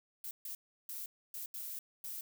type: noise bursts at uneven times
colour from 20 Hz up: violet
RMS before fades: -43 dBFS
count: 6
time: 0.24-0.31 / 0.45-0.55 / 0.89-1.06 / 1.34-1.46 / 1.54-1.79 / 2.04-2.21 s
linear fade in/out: 2 ms
effects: none